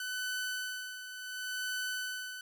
sawtooth tone with tremolo, 1504 Hz, F#6, 28 cents sharp, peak -30 dBFS, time 0-2.41 s, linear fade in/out 2 ms, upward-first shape sine, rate 0.7 Hz, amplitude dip 65%, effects none

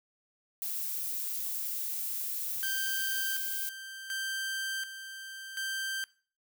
violet noise, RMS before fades -35 dBFS, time 0.62-3.69 s, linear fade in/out 0 ms
sawtooth tone with tremolo, 1568 Hz, G6, in tune, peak -29 dBFS, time 2.63-6.04 s, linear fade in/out 0 ms, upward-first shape square, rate 0.68 Hz, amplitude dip 65%
effects noise-tail reverb RT60 0.4 s tail -21 dB re dry

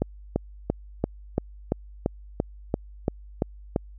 click train, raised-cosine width 2 ms, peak -9 dBFS, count 12, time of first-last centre 0.02-3.761 s, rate 2.94 Hz, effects added 50 Hz sine -42 dBFS peak until 3.98 s

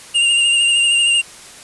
square tone with vibrato, 2806 Hz, F7, 8 cents sharp, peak -12 dBFS, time 0.14-1.22 s, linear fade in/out 20 ms, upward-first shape sine, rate 13 Hz, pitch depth 28 cents each way, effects white hiss -38 dBFS RMS until 1.63 s + resampled to 24000 Hz

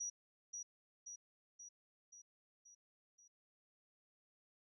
sine tone with echo, 5800 Hz, F#8, 35 cents flat, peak -40 dBFS, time 0-0.1 s, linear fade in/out 10 ms, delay 530 ms, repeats 6, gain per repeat -4 dB, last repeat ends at 3.28 s, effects none

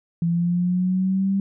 sine linear sweep, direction up, 167.5 to 197 Hz, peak -18 dBFS, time 0.22-1.4 s, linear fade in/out 2 ms, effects none

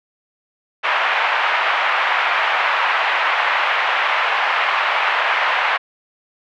pink band-pass noise, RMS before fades -18 dBFS, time 0.83-5.78 s, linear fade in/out 20 ms, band 780 to 2700 Hz, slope 24 dB/octave, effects none

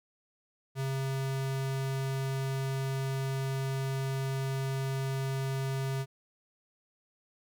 square tone, 134.5 Hz, C3, 48 cents sharp, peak -31 dBFS, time 0.75-6.06 s, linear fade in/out 50 ms, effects none

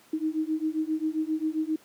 sine beating tone pair, 310.1 / 317.6 Hz, D#4 / D#4, -6 / +36 cents, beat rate 7.5 Hz, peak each -28 dBFS, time 0.13-1.76 s, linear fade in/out 5 ms, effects pink hiss -57 dBFS RMS until 1.84 s + high-pass 200 Hz 12 dB/octave

